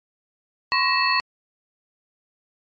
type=tone cluster; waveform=sine; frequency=1023 / 1102 / 1894 / 2630 / 4357 Hz; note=C6 / C#6 / A#6 / E7 / C#8; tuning=-39 / -11 / +27 / -5 / -31 cents; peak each=-24 dBFS; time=0.72-1.2 s; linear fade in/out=0 ms; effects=MP3 32 kbps